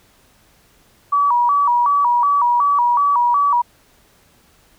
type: tone with vibrato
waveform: sine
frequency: 1049 Hz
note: C6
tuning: 4 cents sharp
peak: -12 dBFS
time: 1.12-3.62 s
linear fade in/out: 10 ms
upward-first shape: square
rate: 2.7 Hz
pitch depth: 150 cents each way
effects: pink hiss -54 dBFS RMS until 4.78 s